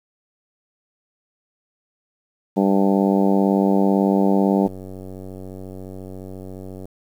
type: harmonic tone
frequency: 98 Hz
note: G2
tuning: in tune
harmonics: 2 / 3 / 4 / 5 / 6 / 7 / 8 / 9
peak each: -17 / -21 / -23 / -25 / -27 / -28 / -29 / -30 dBFS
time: 2.56-4.68 s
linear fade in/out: 20 ms
type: click train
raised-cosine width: 2 ms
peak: -23 dBFS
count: 208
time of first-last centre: 4.66-6.855 s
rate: 94.3 Hz
effects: 8-bit